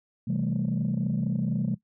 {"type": "chord", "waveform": "sine", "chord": "A minor seventh", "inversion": "first", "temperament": "equal", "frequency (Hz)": [130.81, 164.81, 196, 220], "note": ["C3", "E3", "G3", "A3"], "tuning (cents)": [0, 0, 0, 0], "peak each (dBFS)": -29, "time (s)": [0.27, 1.75], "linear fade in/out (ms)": 10, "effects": ["noise-tail reverb RT60 0.1 s tail -17 dB re dry", "tanh soft clip ceiling -19 dBFS"]}